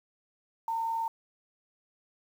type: tone with amplitude modulation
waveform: sine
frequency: 909 Hz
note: A#5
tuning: 44 cents flat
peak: -27 dBFS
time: 0.68-1.08 s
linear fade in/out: 2 ms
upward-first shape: sine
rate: 60 Hz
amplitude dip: 30%
effects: 9-bit